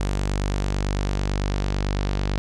sawtooth tone with low-pass filter sweep, 49 Hz, G1, in tune, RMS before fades -24 dBFS, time 0-2.38 s, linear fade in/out 0 ms, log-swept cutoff 7700 to 4900 Hz, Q 1.4, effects none

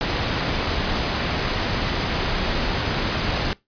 pink noise, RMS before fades -23 dBFS, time 0.01-3.53 s, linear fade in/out 0 ms, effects noise-tail reverb RT60 0.2 s tail -22 dB re dry + resampled to 11025 Hz

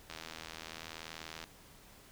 click train, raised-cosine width 0.2 ms, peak -26 dBFS, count 109, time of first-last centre 0.1-1.44 s, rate 80.6 Hz, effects pink hiss -58 dBFS RMS until 2.11 s

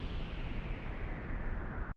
brown noise with low-pass filter sweep, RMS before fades -38 dBFS, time 0-1.92 s, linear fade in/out 2 ms, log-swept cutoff 3300 to 1500 Hz, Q 3.4, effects Opus 24 kbps

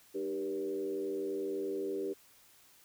sine tone with frequency modulation, 392 Hz, G4, in tune, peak -33 dBFS, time 0.14-2.14 s, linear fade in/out 20 ms, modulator 88.3 Hz, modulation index 0.94, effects white hiss -62 dBFS RMS until 2.84 s

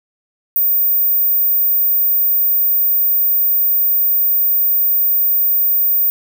sine tone, 14970 Hz, A#9, 6 cents sharp, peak -11 dBFS, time 0.56-6.1 s, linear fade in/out 0 ms, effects none

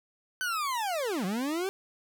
40% pulse linear two-way sweep, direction down then up, 1534 to 174.61 to 396.5 Hz, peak -28 dBFS, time 0.41-1.69 s, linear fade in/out 0 ms, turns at 1.25 s, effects none

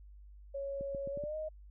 sine tone with pitch glide, 554.4 to 622.3 Hz, C#5 to D#5, 0 to 0 cents, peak -36 dBFS, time 0.54-1.49 s, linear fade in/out 10 ms, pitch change +200 cents, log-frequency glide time 1.11-1.36 s
clicks, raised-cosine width 3 ms, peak -32 dBFS, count 5, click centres 0.81 / 0.948 / 1.074 / 1.174 / 1.238 s
effects added 50 Hz sine -51 dBFS peak until 1.7 s

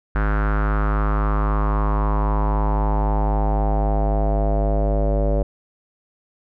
square tone with low-pass filter sweep, 51.91 Hz, G#1, in tune, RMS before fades -19 dBFS, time 0.15-5.43 s, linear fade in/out 5 ms, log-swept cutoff 1500 to 570 Hz, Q 4.6, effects none

